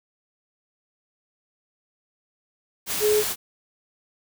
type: tone in noise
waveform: sine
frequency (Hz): 423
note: G#4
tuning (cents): +32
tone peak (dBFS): -17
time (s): 3-3.24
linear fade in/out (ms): 50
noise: white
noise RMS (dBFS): -27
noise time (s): 2.86-3.36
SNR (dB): +7
effects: none